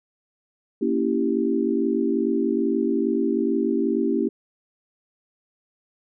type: chord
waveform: sine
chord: A# diminished seventh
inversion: none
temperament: equal with one note detuned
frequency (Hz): 233.1 / 279.6 / 329.6 / 392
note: A#3 / C#4 / E4 / G4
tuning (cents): 0 / +15 / 0 / 0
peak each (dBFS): -25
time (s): 0.81-4.29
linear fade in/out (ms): 10
effects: none